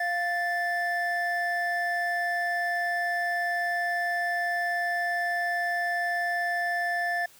triangle tone pair together, 698 / 1758.8 Hz, F5 / A6, -1 / -1 cents, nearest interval octave + major third, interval 1600 cents, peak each -27 / -26 dBFS, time 0-7.26 s, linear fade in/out 5 ms, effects white hiss -55 dBFS RMS until 7.39 s

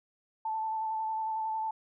sine tone with vibrato, 880 Hz, A5, in tune, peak -30 dBFS, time 0.45-1.71 s, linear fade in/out 5 ms, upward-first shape square, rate 11 Hz, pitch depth 14 cents each way, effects none

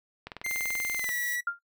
click train, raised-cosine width 0.3 ms, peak -22 dBFS, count 18, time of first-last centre 0.27-1.091 s, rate 20.7 Hz
45% pulse tone with pitch glide, 2093 to 1941.6 Hz, C7 to B6, 0 to -30 cents, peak -30 dBFS, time 0.44-1.41 s, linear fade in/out 10 ms, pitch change -130 cents, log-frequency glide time 0.96-1.12 s
violet noise, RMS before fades -39 dBFS, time 0.49-1.36 s, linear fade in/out 5 ms
sine tone with exponential decay, 1396.9 Hz, F6, in tune, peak -22 dBFS, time 1.47-1.59 s, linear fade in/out 5 ms, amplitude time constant 26 ms
effects noise-tail reverb RT60 0.1 s tail -18 dB re dry

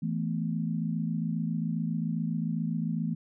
sine chord, E suspended fourth, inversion none, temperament just, 164.81 / 219.8 / 247.2 Hz, E3 / A3 / B3, 0 / -2 / +2 cents, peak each -30 / -32 / -36 dBFS, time 0.02-3.15 s, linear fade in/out 10 ms, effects none

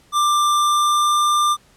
square tone with pitch glide, 1185 to 1192.6 Hz, D6 to D6, +15 to +26 cents, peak -15 dBFS, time 0.12-1.57 s, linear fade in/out 50 ms, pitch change +11 cents, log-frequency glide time 0.53-1.23 s, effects pink hiss -54 dBFS RMS until 1.76 s + low-pass 11000 Hz 12 dB/octave

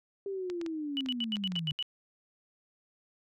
sine linear sweep, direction down, 400 to 146.83 Hz, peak -33 dBFS, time 0.26-1.72 s, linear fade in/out 2 ms
clicks, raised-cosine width 0.2 ms, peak -26 dBFS, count 7, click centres 0.5 / 0.614 / 0.663 / 1.061 / 1.368 / 1.52 / 1.562 s
sine tone bursts, 2957 Hz, F#7, 2 cents flat, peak -30 dBFS, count 8, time 0.97-1.826 s, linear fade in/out 0 ms, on 37 ms, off 80 ms
effects none

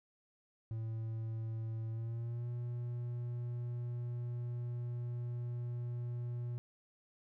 triangle tone with pitch glide, 112.5 to 120.57 Hz, A2 to B2, +39 to -41 cents, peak -35 dBFS, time 0.71-6.58 s, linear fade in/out 0 ms, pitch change +120 cents, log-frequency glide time 1.91-2.48 s, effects none

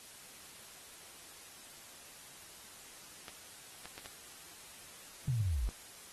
clicks, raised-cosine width 0.2 ms, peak -27 dBFS, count 4, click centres 3.282 / 3.856 / 3.979 / 4.059 s
sine linear sweep, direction down, 135 to 43.76 Hz, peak -30 dBFS, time 5.28-5.69 s, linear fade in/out 0 ms
effects white hiss -53 dBFS RMS until 6.12 s + AAC 32 kbps

